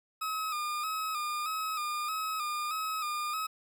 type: tone with vibrato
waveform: 40% pulse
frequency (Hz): 1244.5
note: D#6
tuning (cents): 0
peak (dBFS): -31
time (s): 0.21-3.47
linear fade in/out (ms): 10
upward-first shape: square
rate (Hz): 1.6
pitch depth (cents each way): 48
effects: 11-bit